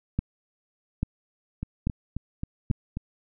two click trains, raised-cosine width 5 ms, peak -12 / -18 dBFS, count 4 / 6, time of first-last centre 0.19-2.711 / 1.63-2.97 s, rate 1.19 / 3.73 Hz, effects none

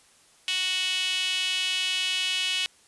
sawtooth tone with high-pass filter, 370 Hz, F#4, in tune, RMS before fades -27 dBFS, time 0.48-2.66 s, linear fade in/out 0 ms, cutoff 2900 Hz, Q 4.5, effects white hiss -58 dBFS RMS until 2.87 s + resampled to 24000 Hz

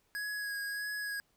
square tone with vibrato, 1661.2 Hz, G#6, in tune, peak -36 dBFS, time 0.15-1.2 s, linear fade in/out 0 ms, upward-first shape sine, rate 1.6 Hz, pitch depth 20 cents each way, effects pink hiss -73 dBFS RMS until 1.36 s

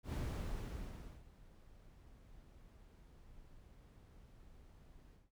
brown noise with ADSR envelope, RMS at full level -38 dBFS, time 0.03-5.31 s, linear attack 99 ms, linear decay 1100 ms, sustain -22 dB, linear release 190 ms, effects none

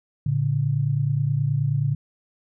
sine tone pair together, 113.7 / 143.17 Hz, A#2 / D3, -43 / -44 cents, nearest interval major third, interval 399 cents, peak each -24 / -21 dBFS, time 0.26-1.95 s, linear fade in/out 5 ms, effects none

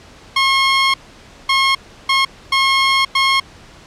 15% pulse tone bursts at uneven times, 1079 Hz, C#6, 47 cents flat, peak -5 dBFS, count 5, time 0.36-0.94 / 1.49-1.75 / 2.09-2.25 / 2.52-3.05 / 3.15-3.4 s, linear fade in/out 5 ms, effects pink hiss -42 dBFS RMS until 3.86 s + low-pass 6000 Hz 12 dB/octave

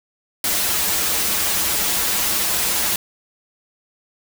white noise with comb filter, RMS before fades -20 dBFS, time 0.44-2.96 s, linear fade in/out 2 ms, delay 7.6 ms, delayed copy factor -0.85, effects none

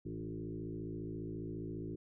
sine tone with frequency modulation, 233.1 Hz, A#3, in tune, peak -39 dBFS, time 0.05-1.96 s, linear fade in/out 10 ms, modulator 54.7 Hz, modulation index 2.8, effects none

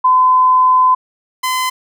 sine / sawtooth tone pair in turn, 1019 / 1022.8 Hz, C6 / C6, -46 / -40 cents, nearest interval unison, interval 6 cents, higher second, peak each -7 / -11 dBFS, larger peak first, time 0.04-0.95 / 1.43-1.7 s, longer first, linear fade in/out 10 ms, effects none

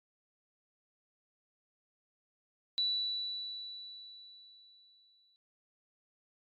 sine tone with exponential decay, 3951 Hz, B7, in tune, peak -28 dBFS, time 2.78-5.36 s, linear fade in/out 0 ms, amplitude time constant 560 ms, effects AAC 48 kbps

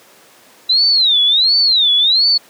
sine tone with vibrato, 3918 Hz, B7, 15 cents flat, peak -9 dBFS, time 0.69-2.38 s, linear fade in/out 10 ms, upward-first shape sine, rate 1.4 Hz, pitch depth 250 cents each way, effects pink hiss -45 dBFS RMS until 2.49 s + high-pass 300 Hz 12 dB/octave

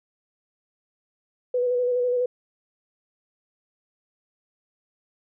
sine tone with vibrato, 493.9 Hz, B4, in tune, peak -20 dBFS, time 1.54-2.26 s, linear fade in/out 5 ms, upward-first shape square, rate 12 Hz, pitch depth 21 cents each way, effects none

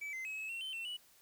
triangle tone with pitch steps, 2299 / 2067 / 2560 / 2580 / 2721 / 3077 / 2698 / 2944 Hz, D7 / C7 / D#7 / E7 / F7 / G7 / E7 / F#7, -37 / -22 / +49 / -38 / -46 / -33 / +40 / -9 cents, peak -38 dBFS, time 0.01-0.97 s, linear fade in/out 10 ms, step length 120 ms, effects white hiss -65 dBFS RMS until 1.21 s

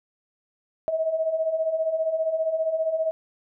sine beating tone pair, 629 / 644 Hz, D#5 / E5, +19 / -41 cents, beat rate 15 Hz, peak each -29 / -23 dBFS, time 0.88-3.11 s, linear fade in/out 0 ms, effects none

